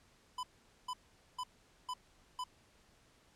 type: tone bursts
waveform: square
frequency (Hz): 1003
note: B5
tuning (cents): +26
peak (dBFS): -38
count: 5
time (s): 0.38-2.44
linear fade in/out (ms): 5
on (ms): 52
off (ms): 450
effects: pink hiss -67 dBFS RMS until 3.35 s + low-pass 9000 Hz 12 dB/octave

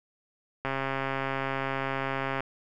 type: click train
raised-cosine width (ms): 0.5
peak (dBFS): -15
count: 238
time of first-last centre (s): 0.65-2.406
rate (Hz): 135
effects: none

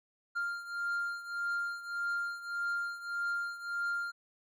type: beating tone pair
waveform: triangle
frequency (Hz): 1396.9 / 1398.6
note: F6 / F6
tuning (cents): 0 / +2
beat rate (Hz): 1.7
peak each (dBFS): -33 / -37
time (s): 0.35-4.12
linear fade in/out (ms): 20
effects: none

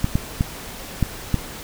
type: clicks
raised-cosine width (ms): 5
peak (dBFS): -5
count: 5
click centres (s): 0.044 / 0.155 / 0.409 / 1.027 / 1.343
effects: pink hiss -35 dBFS RMS until 1.63 s

